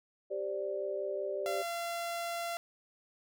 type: chord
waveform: sine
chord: G suspended fourth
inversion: none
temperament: just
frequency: 392 / 522.7 / 588 Hz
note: G4 / C5 / D5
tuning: 0 / -2 / +2 cents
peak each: -37 / -41 / -36 dBFS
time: 0.3-1.63 s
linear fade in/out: 20 ms
type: tone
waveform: sawtooth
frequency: 684 Hz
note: F5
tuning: 36 cents flat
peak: -31 dBFS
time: 1.46-2.57 s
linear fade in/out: 0 ms
effects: none